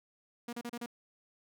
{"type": "tone bursts", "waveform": "sawtooth", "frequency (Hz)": 238.1, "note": "A#3", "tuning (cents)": 37, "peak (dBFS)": -34, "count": 5, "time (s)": [0.48, 0.861], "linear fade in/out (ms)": 5, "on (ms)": 49, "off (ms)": 34, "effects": []}